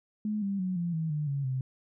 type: tone with pitch steps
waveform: sine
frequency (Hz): 212 / 197.8 / 184.56 / 172.2 / 160.67 / 149.91 / 139.87 / 130.5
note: G#3 / G3 / F#3 / F3 / E3 / D3 / C#3 / C3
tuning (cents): +36 / +16 / -4 / -24 / -44 / +36 / +16 / -4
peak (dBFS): -28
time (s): 0.25-1.61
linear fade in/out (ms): 2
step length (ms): 170
effects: none